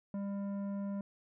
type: tone with tanh clipping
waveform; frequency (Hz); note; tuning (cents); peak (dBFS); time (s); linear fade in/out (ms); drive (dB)
sine; 199.5; G3; +31; -37; 0.14-1.01; 2; 11
effects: none

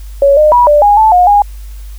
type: tone with pitch steps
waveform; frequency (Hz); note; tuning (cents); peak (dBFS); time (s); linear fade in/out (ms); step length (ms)
sine; 559 / 608 / 971 / 590 / 822 / 874 / 718 / 819; C#5 / D#5 / B5 / D5 / G#5 / A5 / F5 / G#5; +14 / -40 / -30 / +8 / -18 / -12 / +48 / -24; -3; 0.22-1.42; 2; 150
effects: added 50 Hz sine -24 dBFS peak until 1.98 s + white hiss -43 dBFS RMS until 1.98 s

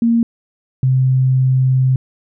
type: tone pair in turn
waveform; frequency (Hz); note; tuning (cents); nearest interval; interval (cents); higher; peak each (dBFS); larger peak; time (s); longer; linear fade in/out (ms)
sine; 232 / 130.21; A#3 / C3; -8 / -8; minor seventh; 1000; first; -10; neither; 0.02-0.23 / 0.83-1.96; second; 2
effects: none

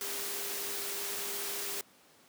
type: tone in noise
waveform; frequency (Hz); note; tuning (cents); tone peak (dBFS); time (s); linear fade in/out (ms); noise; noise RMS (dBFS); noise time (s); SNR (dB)
sine; 402.1; G4; +44; -46; 0.01-1.81; 0; white; -37; 0.01-1.81; -12
effects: pink hiss -61 dBFS RMS until 2.28 s + high-pass 200 Hz 12 dB/octave

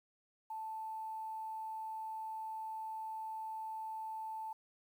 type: tone with quantisation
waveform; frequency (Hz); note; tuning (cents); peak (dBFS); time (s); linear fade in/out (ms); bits
sine; 880; A5; 0; -40; 0.5-4.53; 5; 11
effects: none

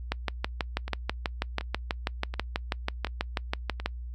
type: two click trains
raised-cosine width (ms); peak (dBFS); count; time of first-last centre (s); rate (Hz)
0.3; -20 / -11; 5 / 24; 0.88-3.8 / 0.12-3.86; 1.37 / 6.15
effects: noise-tail reverb RT60 0.1 s tail -26 dB re dry + added 60 Hz sine -35 dBFS peak until 4.14 s

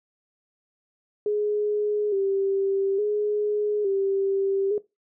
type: tone with vibrato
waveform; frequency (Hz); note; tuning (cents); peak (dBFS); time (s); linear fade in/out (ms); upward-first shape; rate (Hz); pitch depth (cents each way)
sine; 404.4; G#4; -46; -21; 1.26-4.78; 2; square; 0.58; 57
effects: noise-tail reverb RT60 0.2 s tail -18 dB re dry

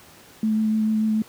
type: tone with vibrato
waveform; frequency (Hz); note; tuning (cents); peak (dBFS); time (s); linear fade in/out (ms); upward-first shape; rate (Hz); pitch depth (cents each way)
sine; 217.5; A3; -20; -18; 0.43-1.22; 2; sine; 6.8; 12
effects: pink hiss -48 dBFS RMS until 1.28 s + high-pass 100 Hz 12 dB/octave

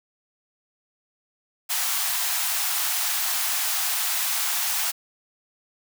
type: high-pass noise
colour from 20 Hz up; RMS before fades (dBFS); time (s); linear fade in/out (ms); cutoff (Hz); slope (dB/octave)
white; -25; 1.69-4.92; 20; 670; 96
effects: none

